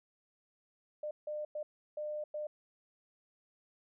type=tone bursts at uneven times; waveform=sine; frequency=602 Hz; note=D5; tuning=43 cents sharp; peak=-36 dBFS; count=5; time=1.03-1.11 / 1.27-1.45 / 1.55-1.63 / 1.97-2.24 / 2.34-2.47 s; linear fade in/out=5 ms; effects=none